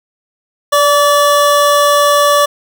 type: tone pair together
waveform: square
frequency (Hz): 581 / 1148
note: D5 / D6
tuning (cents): -19 / -40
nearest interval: octave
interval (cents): 1179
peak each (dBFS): -11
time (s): 0.72-2.46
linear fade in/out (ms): 10
effects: none